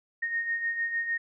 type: beating tone pair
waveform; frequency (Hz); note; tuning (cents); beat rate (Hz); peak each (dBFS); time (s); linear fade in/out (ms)
sine; 1847 / 1853.6; A#6 / A#6; -16 / -10; 6.6; -36 / -28; 0.22-1.18; 10
effects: none